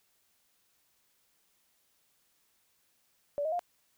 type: tone with pitch steps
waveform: sine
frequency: 577 / 631 / 704 Hz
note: D5 / D#5 / F5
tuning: -31 / +24 / +14 cents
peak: -29 dBFS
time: 3.38-3.593 s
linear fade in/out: 0 ms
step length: 71 ms
effects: white hiss -72 dBFS RMS until 3.97 s